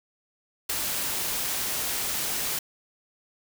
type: noise with ADSR envelope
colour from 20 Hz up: white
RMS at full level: -25 dBFS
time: 0.69-2.59 s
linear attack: 9 ms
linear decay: 9 ms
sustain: -4 dB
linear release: 4 ms
effects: none